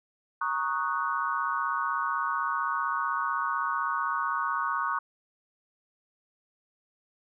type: chord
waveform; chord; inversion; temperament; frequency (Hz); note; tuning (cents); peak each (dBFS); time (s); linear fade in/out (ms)
sine; D# minor seventh; second; equal; 932.3 / 1108.7 / 1244.5 / 1480; A#5 / C#6 / D#6 / F#6; 0 / 0 / 0 / 0; -34 / -30 / -32 / -33; 0.41-4.99; 5
effects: none